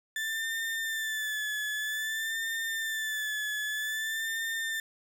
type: tone with vibrato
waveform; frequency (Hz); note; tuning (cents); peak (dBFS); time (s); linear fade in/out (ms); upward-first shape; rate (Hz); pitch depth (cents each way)
35% pulse; 1760; A6; 0; -29; 0.16-4.8; 2; sine; 0.52; 46
effects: none